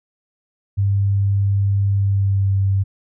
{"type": "tone with pitch glide", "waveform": "sine", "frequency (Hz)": [99.4, 97.52], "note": ["G2", "G2"], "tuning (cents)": [25, -8], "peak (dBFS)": -14, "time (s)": [0.77, 2.84], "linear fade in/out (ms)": 20, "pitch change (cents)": -33, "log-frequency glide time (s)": [1.94, 2.56], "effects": []}